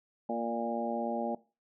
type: harmonic tone with a mistuned harmonic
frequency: 116.54 Hz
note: A#2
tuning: in tune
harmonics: 2 / 3 / 4 / 5 / 6 / 7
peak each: -35 / -40 / -40 / -36 / -40 / -37 dBFS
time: 0.29-1.35 s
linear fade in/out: 5 ms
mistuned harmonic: 5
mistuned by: +19 cents
effects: noise-tail reverb RT60 0.3 s tail -19 dB re dry